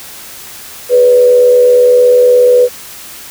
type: tone with frequency modulation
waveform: sine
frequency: 493.9 Hz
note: B4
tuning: in tune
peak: -3 dBFS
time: 0.89-2.69 s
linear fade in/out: 50 ms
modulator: 79.4 Hz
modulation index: 0.32
effects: white hiss -30 dBFS RMS until 3.3 s